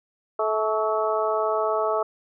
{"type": "harmonic tone with a mistuned harmonic", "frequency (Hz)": 216.6, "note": "A3", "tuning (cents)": -27, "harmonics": [2, 3, 4, 5, 6], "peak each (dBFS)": [-26, -25, -30, -29, -29], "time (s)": [0.39, 2.03], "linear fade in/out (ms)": 5, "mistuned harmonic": 5, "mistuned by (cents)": 56, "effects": []}